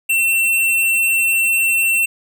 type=tone; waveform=square; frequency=2702 Hz; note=E7; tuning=42 cents sharp; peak=-14 dBFS; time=0.09-2.06 s; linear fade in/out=10 ms; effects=none

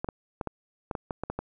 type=clicks; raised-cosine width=1 ms; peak=-17 dBFS; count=10; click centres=0.045 / 0.088 / 0.412 / 0.473 / 0.912 / 0.952 / 1.108 / 1.236 / 1.3 / 1.39 s; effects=none

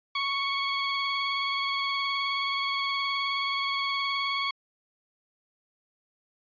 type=tone with vibrato; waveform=15% pulse; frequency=1108.7 Hz; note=C#6; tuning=in tune; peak=-20 dBFS; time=0.15-4.51 s; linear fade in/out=5 ms; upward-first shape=triangle; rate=19 Hz; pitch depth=21 cents each way; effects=resampled to 11025 Hz

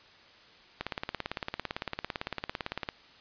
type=click train; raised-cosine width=0.3 ms; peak=-16 dBFS; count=38; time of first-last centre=0.81-2.889 s; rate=17.8 Hz; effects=white hiss -56 dBFS RMS until 3.2 s + resampled to 11025 Hz

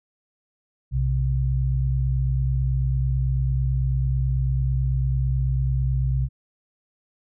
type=tone pair together; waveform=sine; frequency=61.74 / 130.82 Hz; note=B1 / C3; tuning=0 / 0 cents; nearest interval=octave + minor second; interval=1300 cents; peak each=-22 / -22 dBFS; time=0.91-6.29 s; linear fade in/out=50 ms; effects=none

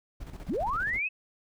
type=noise with tremolo; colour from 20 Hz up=brown; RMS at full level=-39 dBFS; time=0.2-1 s; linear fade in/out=10 ms; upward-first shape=square; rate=15 Hz; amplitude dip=60%
type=linear sweep; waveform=sine; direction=up; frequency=122.7 to 2637 Hz; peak=-27 dBFS; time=0.48-1.09 s; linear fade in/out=20 ms
effects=none

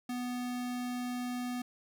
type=tone; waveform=square; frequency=246.9 Hz; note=B3; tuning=in tune; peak=-35 dBFS; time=0.09-1.62 s; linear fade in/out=5 ms; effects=none

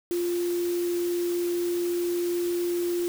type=tone in noise; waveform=sine; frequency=349.2 Hz; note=F4; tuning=in tune; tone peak=-24 dBFS; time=0.11-3.08 s; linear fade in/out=0 ms; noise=white; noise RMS=-40 dBFS; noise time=0.11-3.08 s; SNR=+13 dB; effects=none

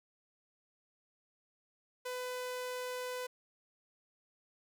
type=tone; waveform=sawtooth; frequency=501 Hz; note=B4; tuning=25 cents sharp; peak=-34 dBFS; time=2.05-3.27 s; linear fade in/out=10 ms; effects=none

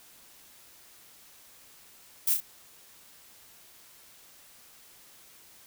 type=noise with echo; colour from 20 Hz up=violet; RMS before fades=-25 dBFS; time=2.27-2.34 s; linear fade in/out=5 ms; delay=32 ms; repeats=2; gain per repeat=-5 dB; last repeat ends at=2.404 s; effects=white hiss -55 dBFS RMS until 5.66 s

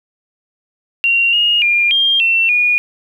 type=tone with pitch steps; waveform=sine; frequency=2756 / 2860 / 2404 / 3207 / 2699 / 2446 Hz; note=F7 / F7 / D7 / G7 / E7 / D#7; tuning=-24 / +41 / +40 / +39 / +40 / -30 cents; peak=-10 dBFS; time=1.04-2.78 s; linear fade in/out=0 ms; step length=290 ms; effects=8-bit

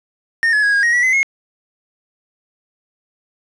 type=tone with pitch steps; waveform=triangle; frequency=1832 / 1703 / 1655 / 1631 / 1880 / 1942 / 2039 / 2164 Hz; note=A#6 / G#6 / G#6 / G#6 / A#6 / B6 / C7 / C#7; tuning=-31 / +43 / -6 / -32 / +14 / -30 / -45 / -42 cents; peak=-10 dBFS; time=0.43-1.23 s; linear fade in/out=0 ms; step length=100 ms; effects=resampled to 22050 Hz + 7-bit

